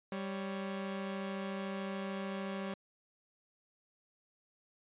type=tone pair together; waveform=sawtooth; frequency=196 / 554.4 Hz; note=G3 / C#5; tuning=0 / 0 cents; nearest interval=octave + tritone; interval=1800 cents; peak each=-34 / -40 dBFS; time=0.12-2.74 s; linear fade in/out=2 ms; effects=resampled to 8000 Hz